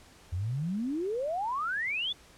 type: exponential sweep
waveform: sine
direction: up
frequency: 82.41 to 3562 Hz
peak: -29 dBFS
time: 0.32-2.13 s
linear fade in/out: 10 ms
effects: pink hiss -56 dBFS RMS until 2.37 s + low-pass 10000 Hz 12 dB/octave